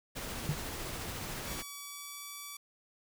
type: noise with tremolo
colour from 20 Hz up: pink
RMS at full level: -39 dBFS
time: 0.15-1.63 s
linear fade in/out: 20 ms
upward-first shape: triangle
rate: 14 Hz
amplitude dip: 25%
type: tone with exponential decay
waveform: triangle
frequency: 149.2 Hz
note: D3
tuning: 28 cents sharp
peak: -23 dBFS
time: 0.49-0.61 s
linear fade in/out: 0 ms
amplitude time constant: 24 ms
type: tone with pitch glide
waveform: 5% pulse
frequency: 1141 to 1150.3 Hz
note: C#6 to D6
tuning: +50 to -36 cents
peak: -31 dBFS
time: 1.47-2.57 s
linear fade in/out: 5 ms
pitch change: +14 cents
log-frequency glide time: 1.69-2.3 s
effects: none